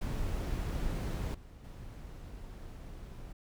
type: noise with level steps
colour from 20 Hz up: brown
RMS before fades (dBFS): -34 / -51 / -46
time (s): 0.01-3.33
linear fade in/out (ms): 10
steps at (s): 1.34 / 1.64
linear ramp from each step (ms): 5
effects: none